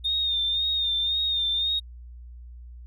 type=tone with vibrato; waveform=triangle; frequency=3657 Hz; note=A#7; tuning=34 cents flat; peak=-19 dBFS; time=0.04-1.8 s; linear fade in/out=20 ms; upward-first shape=sine; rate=1.9 Hz; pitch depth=46 cents each way; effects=tanh soft clip ceiling -21 dBFS + added 60 Hz sine -40 dBFS peak until 2.86 s